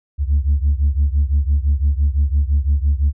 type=beating tone pair; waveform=sine; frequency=69.3 / 75.2 Hz; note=C#2 / D2; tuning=0 / +42 cents; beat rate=5.9 Hz; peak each=-14 / -16 dBFS; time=0.18-3.13 s; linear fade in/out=50 ms; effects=tanh soft clip ceiling -9 dBFS